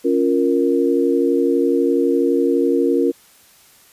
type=chord; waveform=sine; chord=Bb minor; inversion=first; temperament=equal; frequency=277.2 / 349.2 / 466.2 Hz; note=Db4 / F4 / Bb4; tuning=0 / 0 / 0 cents; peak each=-18 dBFS; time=0.04-3.12 s; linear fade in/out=20 ms; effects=white hiss -50 dBFS RMS until 3.92 s + resampled to 32000 Hz